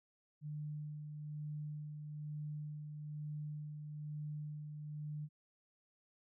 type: tone with tremolo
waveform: sine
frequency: 150 Hz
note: D3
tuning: 37 cents sharp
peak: -40 dBFS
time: 0.41-5.29 s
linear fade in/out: 50 ms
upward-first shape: sine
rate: 1.1 Hz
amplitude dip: 40%
effects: none